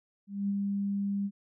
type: tone with ADSR envelope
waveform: sine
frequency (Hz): 200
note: G3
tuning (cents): +35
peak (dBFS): -26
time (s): 0.27-1.31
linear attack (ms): 220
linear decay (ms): 34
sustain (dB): -2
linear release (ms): 55
effects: none